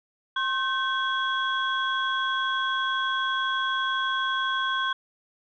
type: tone cluster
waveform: sine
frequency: 1068 / 1542 / 3330 Hz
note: C6 / G6 / G#7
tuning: +35 / -29 / +4 cents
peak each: -27 / -27 / -30 dBFS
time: 0.36-4.93 s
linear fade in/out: 5 ms
effects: tanh soft clip ceiling -14 dBFS